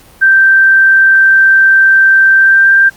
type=tone with pitch glide; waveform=sine; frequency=1565 to 1581.4 Hz; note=G6 to G6; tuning=-3 to +15 cents; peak=-3 dBFS; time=0.21-2.9 s; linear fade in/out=20 ms; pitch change=+18 cents; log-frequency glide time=2.37-2.74 s; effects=pink hiss -41 dBFS RMS until 2.96 s + Opus 48 kbps